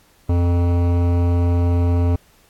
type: tone with hard clipping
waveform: sine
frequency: 87 Hz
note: F2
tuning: 6 cents flat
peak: -16 dBFS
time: 0.29-2.16 s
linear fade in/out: 5 ms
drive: 16 dB
effects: pink hiss -55 dBFS RMS until 2.49 s + AAC 64 kbps